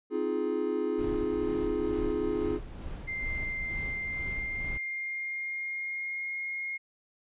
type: chord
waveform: triangle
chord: F minor seventh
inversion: second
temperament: just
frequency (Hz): 261.9 / 314.3 / 349.2 / 419.1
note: C4 / Eb4 / F4 / Ab4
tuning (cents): +2 / +18 / 0 / +16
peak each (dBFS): -34 / -32 / -31 / -29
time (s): 0.1-2.6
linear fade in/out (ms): 50
type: noise with tremolo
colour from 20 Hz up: brown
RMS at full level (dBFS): -37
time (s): 0.98-4.78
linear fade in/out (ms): 10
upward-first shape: sine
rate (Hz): 2.2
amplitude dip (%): 45
type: tone with pitch glide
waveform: sine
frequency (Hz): 2093 to 2144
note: C7 to C7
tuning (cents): 0 to +42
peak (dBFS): -32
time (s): 3.07-6.78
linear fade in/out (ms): 20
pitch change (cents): +42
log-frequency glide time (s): 3.89-6.34
effects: resampled to 8000 Hz